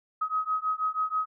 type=beating tone pair; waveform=sine; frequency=1264 / 1270.2 Hz; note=D#6 / D#6; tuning=+27 / +35 cents; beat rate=6.2 Hz; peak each=-29 dBFS; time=0.21-1.26 s; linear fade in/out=10 ms; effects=none